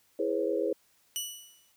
sine chord, C# minor seventh, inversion first, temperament equal with one note detuned, 329.6 / 415.3 / 493.9 / 543 Hz, E4 / G#4 / B4 / C#5, 0 / 0 / 0 / -36 cents, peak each -33 / -31 / -32 / -33 dBFS, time 0.19-0.73 s, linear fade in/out 5 ms
15% pulse tone with exponential decay, 2951 Hz, F#7, 5 cents flat, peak -22 dBFS, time 1.16-1.72 s, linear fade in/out 0 ms, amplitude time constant 120 ms
effects white hiss -67 dBFS RMS until 1.76 s

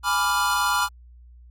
square chord, G# diminished seventh, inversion none, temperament equal, 830.6 / 987.8 / 1174.7 / 1396.9 Hz, G#5 / B5 / D6 / F6, 0 / 0 / 0 / 0 cents, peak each -30 / -25 / -27 / -25 dBFS, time 0.03-0.89 s, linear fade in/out 50 ms, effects added 60 Hz sine -45 dBFS peak until 1.5 s + AAC 48 kbps

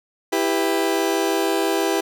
30% pulse chord, E minor, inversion none, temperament just, 329.6 / 395.6 / 494.4 Hz, E4 / G4 / B4, 0 / +16 / +2 cents, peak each -20 / -19 / -24 dBFS, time 0.32-2.01 s, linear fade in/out 10 ms, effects none

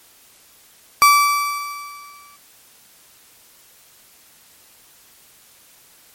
35% pulse tone with exponential decay, 1158 Hz, D6, 25 cents flat, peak -5 dBFS, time 1.02-2.36 s, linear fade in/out 0 ms, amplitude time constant 290 ms, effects white hiss -50 dBFS RMS until 6.14 s + MP3 64 kbps

